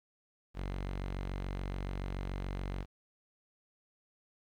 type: tone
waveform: sawtooth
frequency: 47 Hz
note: F#1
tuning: 28 cents sharp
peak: -32 dBFS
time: 0.54-2.86 s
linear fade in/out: 50 ms
effects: low-pass 4000 Hz 12 dB/octave + 11-bit